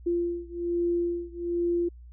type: beating tone pair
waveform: sine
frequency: 344.9 / 346.1 Hz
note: F4 / F4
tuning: -22 / -16 cents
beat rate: 1.2 Hz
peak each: -28 / -29 dBFS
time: 0.06-1.89 s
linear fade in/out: 10 ms
effects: added 60 Hz sine -44 dBFS peak until 2.12 s